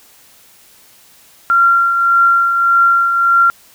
sine tone with tremolo, 1377 Hz, F6, 25 cents flat, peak -6 dBFS, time 1.5-3.5 s, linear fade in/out 0 ms, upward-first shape triangle, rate 1.7 Hz, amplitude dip 50%, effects white hiss -46 dBFS RMS until 3.74 s

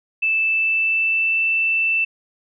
sine tone with pitch glide, 2637 to 2660 Hz, E7 to E7, 0 to +15 cents, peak -16 dBFS, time 0.22-2.05 s, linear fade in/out 10 ms, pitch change +15 cents, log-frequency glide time 0.38-1.45 s, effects none

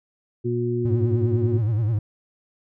harmonic tone, 120 Hz, B2, 49 cents flat, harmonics 1 / 2 / 3, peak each -25 / -29 / -24 dBFS, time 0.44-1.59 s, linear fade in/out 20 ms
triangle tone with vibrato, 110 Hz, A2, in tune, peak -17 dBFS, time 0.85-1.99 s, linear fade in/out 5 ms, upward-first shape triangle, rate 9.7 Hz, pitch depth 160 cents each way
effects none

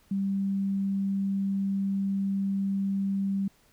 sine tone, 196 Hz, G3, in tune, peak -25 dBFS, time 0.11-3.48 s, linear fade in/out 5 ms, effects pink hiss -63 dBFS RMS until 3.72 s

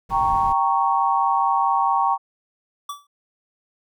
brown noise, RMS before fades -33 dBFS, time 0.09-0.53 s, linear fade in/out 10 ms
sine chord, G diminished, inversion none, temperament equal with one note detuned, 784 / 928.6 / 1108.7 Hz, G5 / Bb5 / Db6, 0 / -7 / 0 cents, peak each -21 dBFS, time 0.1-2.18 s, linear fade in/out 50 ms
square tone with exponential decay, 1154 Hz, D6, 31 cents flat, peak -26 dBFS, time 2.89-3.07 s, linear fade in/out 5 ms, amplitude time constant 39 ms
effects none

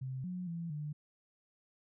sine tone with pitch steps, 130.8 / 181 / 168.3 / 149.4 Hz, C3 / F#3 / E3 / D3, 0 / -38 / +36 / +30 cents, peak -37 dBFS, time 0.01-0.93 s, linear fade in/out 10 ms, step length 230 ms, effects none

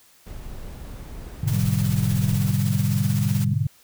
brown noise, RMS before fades -36 dBFS, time 0.26-2.52 s, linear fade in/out 10 ms
sine chord, G# diminished, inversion none, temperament equal, 103.83 / 123.47 / 146.83 Hz, G#2 / B2 / D3, 0 / 0 / 0 cents, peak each -24 dBFS, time 1.43-3.67 s, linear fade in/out 5 ms
white noise with tremolo, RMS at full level -34 dBFS, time 1.47-3.45 s, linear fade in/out 10 ms, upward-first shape sine, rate 16 Hz, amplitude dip 45%
sine tone with pitch glide, 190 to 195.68 Hz, F#3 to G3, +46 to -3 cents, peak -25 dBFS, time 1.53-3.54 s, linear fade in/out 5 ms, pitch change +51 cents, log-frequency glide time 2.2-3.08 s
effects white hiss -55 dBFS RMS until 3.83 s

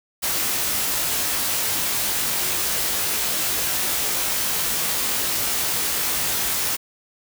white noise with comb filter, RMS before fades -23 dBFS, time 0.22-6.77 s, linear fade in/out 20 ms, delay 19 ms, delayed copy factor +0.75, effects none

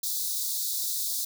white high-pass noise, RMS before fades -30 dBFS, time 0.03-1.25 s, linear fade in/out 5 ms, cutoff 3600 Hz, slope 96 dB/octave, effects none

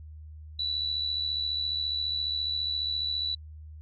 sine tone with amplitude modulation, 3951 Hz, B7, in tune, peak -25 dBFS, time 0.59-3.35 s, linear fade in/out 5 ms, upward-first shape sine, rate 74.6 Hz, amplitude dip 55%, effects added 77 Hz sine -42 dBFS peak until 3.81 s + AAC 64 kbps

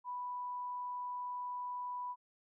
sine tone, 987.8 Hz, B5, in tune, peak -38 dBFS, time 0.04-2.16 s, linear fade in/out 50 ms, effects none

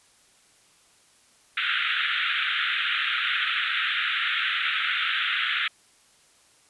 pink band-pass noise, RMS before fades -26 dBFS, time 1.57-5.68 s, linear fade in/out 5 ms, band 1300 to 3700 Hz, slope 96 dB/octave, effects white hiss -59 dBFS RMS until 6.69 s + resampled to 24000 Hz

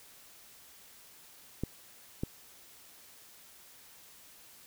clicks, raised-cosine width 3 ms, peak -19 dBFS, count 2, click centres 1.636 / 2.235 s, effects white hiss -56 dBFS RMS until 4.66 s

